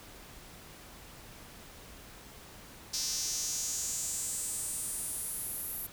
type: tone with high-pass filter sweep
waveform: square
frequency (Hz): 140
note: C#3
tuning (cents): +18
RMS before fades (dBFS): -36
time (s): 2.93-5.87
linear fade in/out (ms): 10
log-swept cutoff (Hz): 5300 to 12000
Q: 4
effects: pink hiss -51 dBFS RMS until 5.92 s